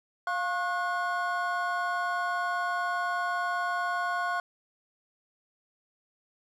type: tone cluster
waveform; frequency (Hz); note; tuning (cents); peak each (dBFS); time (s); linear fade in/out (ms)
triangle; 703 / 1085 / 1460; F5 / C#6 / F#6; +11 / -37 / -24; -30; 0.27-4.4; 2
effects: none